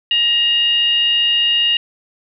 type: tone with frequency modulation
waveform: sine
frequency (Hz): 2839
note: F7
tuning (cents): +28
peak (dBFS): -12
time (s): 0.11-1.77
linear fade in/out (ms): 2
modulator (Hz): 955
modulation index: 0.37
effects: none